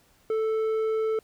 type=tone with low-pass filter; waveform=square; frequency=440 Hz; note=A4; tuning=in tune; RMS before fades=-26 dBFS; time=0.3-1.19 s; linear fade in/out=2 ms; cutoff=1100 Hz; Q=0.6; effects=pink hiss -62 dBFS RMS until 1.23 s